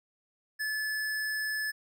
square tone, 1728 Hz, A6, 32 cents flat, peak -31 dBFS, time 0.59-1.72 s, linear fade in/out 20 ms, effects none

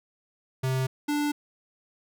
square tone pair in turn, 130.81 / 293.7 Hz, C3 / D4, 0 / 0 cents, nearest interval octave + major second, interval 1400 cents, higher second, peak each -25 dBFS, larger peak neither, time 0.63-0.87 / 1.08-1.32 s, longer neither, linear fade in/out 10 ms, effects none

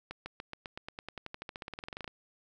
accelerating click train, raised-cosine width 0.3 ms, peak -24 dBFS, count 26, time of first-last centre 0.11-2.078 s, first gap 150 ms, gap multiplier 0.94, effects none

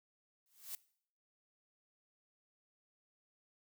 blue noise with exponential growth, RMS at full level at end -41 dBFS, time 0.46-0.75 s, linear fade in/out 1 ms, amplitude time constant 63 ms, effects noise-tail reverb RT60 0.6 s tail -21 dB re dry

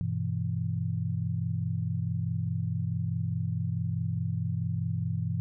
sine chord, E minor, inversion first, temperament just, 98.89 / 123.61 / 164.81 Hz, G2 / B2 / E3, +16 / +2 / 0 cents, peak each -32 dBFS, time 0.01-5.4 s, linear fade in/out 0 ms, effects none

